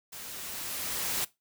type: noise with level ramp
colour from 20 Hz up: white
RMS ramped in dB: -43 to -30 dBFS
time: 0.12-1.25 s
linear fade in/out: 10 ms
effects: noise-tail reverb RT60 0.2 s tail -19 dB re dry